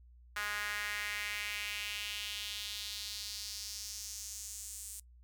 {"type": "tone with high-pass filter sweep", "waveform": "sawtooth", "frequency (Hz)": 207.2, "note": "G#3", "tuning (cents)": -4, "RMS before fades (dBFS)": -41, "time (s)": [0.36, 5], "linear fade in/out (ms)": 5, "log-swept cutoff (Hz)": [1500, 8400], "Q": 2.6, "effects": ["noise-tail reverb RT60 0.1 s tail -21 dB re dry", "added 60 Hz sine -56 dBFS peak until 5.23 s"]}